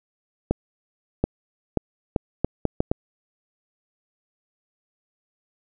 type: accelerating click train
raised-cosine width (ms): 2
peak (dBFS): -6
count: 8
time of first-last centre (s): 0.51-2.915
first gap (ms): 730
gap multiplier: 0.73
effects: none